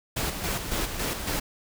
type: noise with tremolo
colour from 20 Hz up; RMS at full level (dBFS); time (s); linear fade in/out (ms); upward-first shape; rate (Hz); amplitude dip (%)
pink; -28; 0.16-1.4; 10; square; 3.6; 50
effects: none